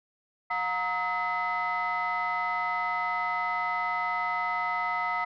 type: tone cluster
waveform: sine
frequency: 720 / 931 / 1277 / 2025 Hz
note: F#5 / A#5 / D#6 / B6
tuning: -47 / -2 / +45 / +43 cents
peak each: -32 / -31 / -30 / -31 dBFS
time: 0.5-5.25 s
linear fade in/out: 10 ms
effects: tanh soft clip ceiling -21 dBFS